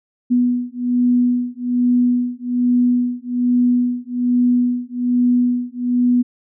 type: beating tone pair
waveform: sine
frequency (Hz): 245 / 246.2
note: B3 / B3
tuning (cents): -14 / -5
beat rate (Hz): 1.2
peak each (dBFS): -17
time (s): 0.3-6.23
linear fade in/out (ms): 20
effects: none

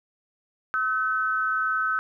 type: tone pair together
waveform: sine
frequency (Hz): 1292 / 1513.6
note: E6 / F#6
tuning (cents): -35 / +39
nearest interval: minor third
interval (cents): 274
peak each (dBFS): -25 / -25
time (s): 0.74-1.99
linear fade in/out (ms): 0
effects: none

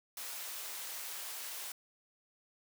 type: high-pass noise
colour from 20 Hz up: white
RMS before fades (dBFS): -43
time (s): 0.17-1.72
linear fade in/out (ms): 2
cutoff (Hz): 550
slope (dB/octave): 12
effects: none

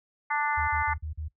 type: harmonic tone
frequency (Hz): 294.3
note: D4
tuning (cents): +4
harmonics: 3 / 4 / 5 / 6 / 7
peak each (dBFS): -28 / -32 / -33 / -35 / -31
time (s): 0.3-0.94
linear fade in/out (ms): 10
type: tone bursts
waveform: sine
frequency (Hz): 77.4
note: D#2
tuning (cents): -9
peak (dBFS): -32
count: 5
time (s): 0.57-1.284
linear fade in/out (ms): 10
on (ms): 110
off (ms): 41
effects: noise-tail reverb RT60 0.1 s tail -18 dB re dry

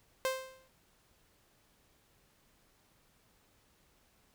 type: tone with exponential decay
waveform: sawtooth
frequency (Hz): 523.3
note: C5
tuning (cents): 0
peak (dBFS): -24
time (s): 0.25-0.68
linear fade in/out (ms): 0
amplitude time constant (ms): 93
effects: pink hiss -69 dBFS RMS until 4.34 s

